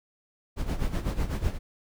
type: noise with tremolo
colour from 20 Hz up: brown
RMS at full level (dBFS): -25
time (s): 0.56-1.59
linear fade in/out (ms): 50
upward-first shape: sine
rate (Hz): 8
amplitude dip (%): 75
effects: none